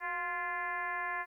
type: tone with frequency modulation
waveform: sine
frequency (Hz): 1393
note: F6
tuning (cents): -5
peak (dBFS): -33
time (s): 0-1.26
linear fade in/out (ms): 50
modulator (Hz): 342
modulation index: 2
effects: 12-bit